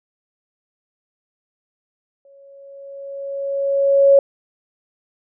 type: tone with exponential growth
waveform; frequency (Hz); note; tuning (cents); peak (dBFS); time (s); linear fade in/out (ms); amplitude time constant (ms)
sine; 554.4; C#5; 0; -6; 2.25-4.19; 2; 420
effects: none